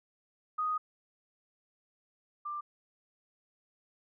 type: tone pair in turn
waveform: sine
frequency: 1244.5 / 1186.1 Hz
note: D#6 / D6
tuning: 0 / +17 cents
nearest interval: minor second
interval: 83 cents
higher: first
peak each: -29 / -35 dBFS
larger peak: first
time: 0.58-0.78 / 2.45-2.61 s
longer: first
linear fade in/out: 10 ms
effects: none